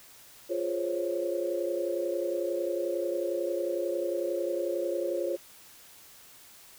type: chord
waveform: sine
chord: Db major seventh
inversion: first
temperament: equal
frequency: 349.2 / 415.3 / 523.3 / 554.4 Hz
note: F4 / Ab4 / C5 / Db5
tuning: 0 / 0 / 0 / 0 cents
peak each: -32 / -38 / -34 / -32 dBFS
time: 0.49-5.37 s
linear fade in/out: 20 ms
effects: white hiss -53 dBFS RMS until 6.78 s